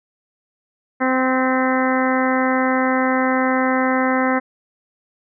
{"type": "harmonic tone with a mistuned harmonic", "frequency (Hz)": 259.3, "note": "C4", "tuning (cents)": -15, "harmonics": [1, 2, 3, 4, 5, 6, 7, 8], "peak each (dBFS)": [-19, -22, -24, -25, -26, -27, -27, -28], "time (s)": [1, 4.4], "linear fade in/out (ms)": 20, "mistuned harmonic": 8, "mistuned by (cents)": -35, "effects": []}